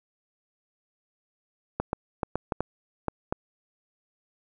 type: clicks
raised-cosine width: 1 ms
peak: -12 dBFS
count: 8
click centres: 1.8 / 1.931 / 2.232 / 2.356 / 2.522 / 2.606 / 3.083 / 3.325 s
effects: none